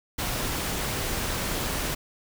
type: noise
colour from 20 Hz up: pink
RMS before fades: -29 dBFS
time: 0.18-1.95 s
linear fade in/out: 10 ms
effects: none